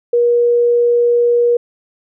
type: tone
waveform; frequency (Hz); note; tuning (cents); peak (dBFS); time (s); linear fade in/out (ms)
sine; 477.8; A#4; +43; -9; 0.13-1.57; 5
effects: none